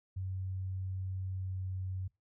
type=tone with pitch glide; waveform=sine; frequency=94.1 to 93.56 Hz; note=F#2 to F#2; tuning=+30 to +20 cents; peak=-35 dBFS; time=0.16-2.08 s; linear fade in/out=10 ms; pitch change=-10 cents; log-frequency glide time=1.29-1.63 s; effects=noise-tail reverb RT60 0.2 s tail -22 dB re dry